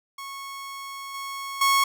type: tone with level steps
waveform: sawtooth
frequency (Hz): 1100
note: C#6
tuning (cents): -14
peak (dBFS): -31 / -28 / -14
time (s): 0.18-1.84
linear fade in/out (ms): 5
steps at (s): 1.14 / 1.61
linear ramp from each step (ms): 5
effects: none